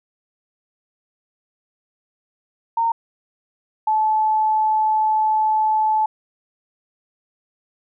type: tone pair in turn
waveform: sine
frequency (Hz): 918 / 866.5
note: A#5 / A5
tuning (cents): -27 / -27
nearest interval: minor second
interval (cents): 100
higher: first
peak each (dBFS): -16 / -15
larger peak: second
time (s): 2.77-2.92 / 3.87-6.06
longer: second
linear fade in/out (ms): 5
effects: none